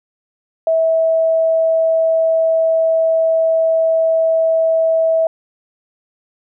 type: tone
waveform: sine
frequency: 650 Hz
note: E5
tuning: 24 cents flat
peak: -11 dBFS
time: 0.67-5.27 s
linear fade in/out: 2 ms
effects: none